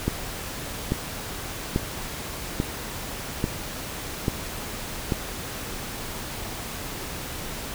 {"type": "click train", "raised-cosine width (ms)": 3, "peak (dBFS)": -9, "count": 7, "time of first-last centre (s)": [0.08, 5.122], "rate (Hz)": 1.19, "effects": ["pink hiss -34 dBFS RMS until 7.74 s"]}